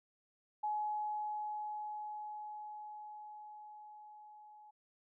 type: tone with level ramp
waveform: sine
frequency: 845 Hz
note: G#5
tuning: 30 cents sharp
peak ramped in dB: -33 to -55 dBFS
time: 0.63-4.71 s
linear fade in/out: 10 ms
effects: none